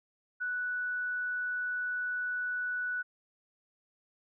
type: tone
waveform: sine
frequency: 1480 Hz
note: F#6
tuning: in tune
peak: -31 dBFS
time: 0.4-3.03 s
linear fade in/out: 20 ms
effects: none